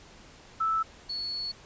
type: tone pair in turn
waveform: sine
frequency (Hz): 1315 / 4399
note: E6 / C#8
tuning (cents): -5 / -14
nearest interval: octave + major sixth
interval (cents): 2091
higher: second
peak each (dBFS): -24 / -31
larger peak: first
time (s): 0.6-0.83 / 1.09-1.52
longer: second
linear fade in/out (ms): 10
effects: pink hiss -52 dBFS RMS until 1.65 s + resampled to 16000 Hz